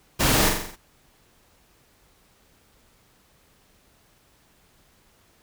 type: noise with echo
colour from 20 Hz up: pink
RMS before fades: -21 dBFS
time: 0.19-0.5 s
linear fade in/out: 20 ms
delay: 44 ms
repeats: 6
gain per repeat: -4 dB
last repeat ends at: 0.764 s
effects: pink hiss -60 dBFS RMS until 5.42 s